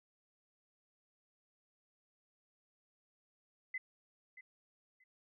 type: tone with echo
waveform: sine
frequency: 2031 Hz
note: B6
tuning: 48 cents sharp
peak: -37 dBFS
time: 3.74-3.78 s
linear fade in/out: 5 ms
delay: 630 ms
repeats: 2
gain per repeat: -14 dB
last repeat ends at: 5.04 s
effects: none